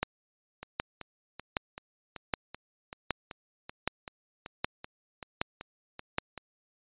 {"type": "two click trains", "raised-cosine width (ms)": 0.3, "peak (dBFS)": [-24, -11], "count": [16, 9], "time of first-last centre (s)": [[0.63, 6.377], [0.03, 6.184]], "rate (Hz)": [2.61, 1.3], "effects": ["resampled to 8000 Hz"]}